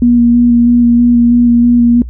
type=tone with vibrato; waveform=sine; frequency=238.8 Hz; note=A#3; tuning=42 cents sharp; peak=-4 dBFS; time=0.02-2.02 s; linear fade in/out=2 ms; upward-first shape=square; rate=3.1 Hz; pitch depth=12 cents each way; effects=noise-tail reverb RT60 0.1 s tail -21 dB re dry + added 60 Hz sine -21 dBFS peak until 2.09 s